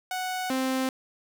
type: tone pair in turn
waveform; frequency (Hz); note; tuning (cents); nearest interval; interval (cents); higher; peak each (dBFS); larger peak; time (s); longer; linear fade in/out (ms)
sawtooth; 740 / 261.6; F#5 / C4; 0 / 0; octave + tritone; 1800; first; -25 / -21; second; 0.11-0.5 / 0.5-0.89; neither; 2
effects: none